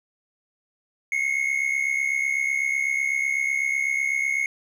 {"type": "tone pair together", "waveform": "triangle", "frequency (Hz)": [2132, 2200], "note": ["C7", "C#7"], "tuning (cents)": [32, -14], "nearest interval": "minor second", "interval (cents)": 54, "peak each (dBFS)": [-24, -22], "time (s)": [1.12, 4.46], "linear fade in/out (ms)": 2, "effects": []}